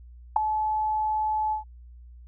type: tone with ADSR envelope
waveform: sine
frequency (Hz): 861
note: A5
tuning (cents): -38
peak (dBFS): -11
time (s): 0.36-1.64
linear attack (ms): 5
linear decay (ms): 3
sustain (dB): -12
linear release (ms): 120
effects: added 60 Hz sine -44 dBFS peak until 2.27 s